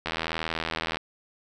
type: click train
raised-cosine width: 0.3 ms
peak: -12 dBFS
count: 75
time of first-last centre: 0.06-0.97 s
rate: 81.3 Hz
effects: none